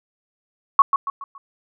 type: tone with echo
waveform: sine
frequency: 1108.7 Hz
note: C#6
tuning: in tune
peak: -6 dBFS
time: 0.79-0.82 s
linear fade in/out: 2 ms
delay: 140 ms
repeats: 4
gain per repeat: -8 dB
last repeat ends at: 1.38 s
effects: none